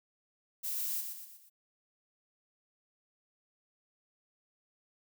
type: noise with echo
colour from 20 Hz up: violet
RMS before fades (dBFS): -36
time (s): 0.63-1.02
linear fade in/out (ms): 20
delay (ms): 120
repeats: 4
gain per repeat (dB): -6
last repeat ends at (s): 1.5
effects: none